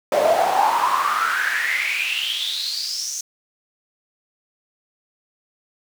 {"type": "noise with high-pass filter sweep", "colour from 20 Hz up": "brown", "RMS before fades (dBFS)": -21, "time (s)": [0.12, 3.21], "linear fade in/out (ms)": 2, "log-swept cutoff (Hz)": [560, 6400], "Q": 9.4, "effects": []}